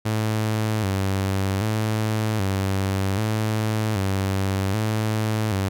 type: tone with vibrato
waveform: sawtooth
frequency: 102.6 Hz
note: G#2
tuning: 21 cents flat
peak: -17 dBFS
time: 0.05-5.69 s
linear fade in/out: 10 ms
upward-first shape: square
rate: 0.64 Hz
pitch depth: 100 cents each way
effects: none